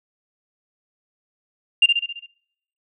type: tone with echo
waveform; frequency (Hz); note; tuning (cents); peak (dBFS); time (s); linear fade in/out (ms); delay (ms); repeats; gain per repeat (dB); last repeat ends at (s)
sine; 2794; F7; 0; -8; 1.82-1.86; 5; 67; 6; -5; 2.262
effects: noise-tail reverb RT60 0.8 s tail -26 dB re dry + tanh soft clip ceiling -5 dBFS